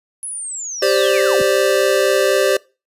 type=linear sweep; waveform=sine; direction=down; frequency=10548 to 85.7 Hz; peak=-24 dBFS; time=0.23-1.42 s; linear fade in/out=0 ms
type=chord; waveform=square; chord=G suspended fourth; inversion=none; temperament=equal; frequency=392 / 523.3 / 587.3 Hz; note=G4 / C5 / D5; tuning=0 / 0 / 0 cents; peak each=-18 dBFS; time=0.82-2.57 s; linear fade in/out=5 ms
effects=noise-tail reverb RT60 0.3 s tail -23 dB re dry + resampled to 32000 Hz